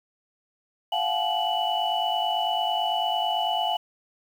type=tone cluster; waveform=sine; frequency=693 / 742 / 855 / 2960 Hz; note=F5 / F#5 / A5 / F#7; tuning=-14 / +5 / -50 / 0 cents; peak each=-28 dBFS; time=0.92-3.77 s; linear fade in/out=5 ms; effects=tanh soft clip ceiling -12 dBFS + 8-bit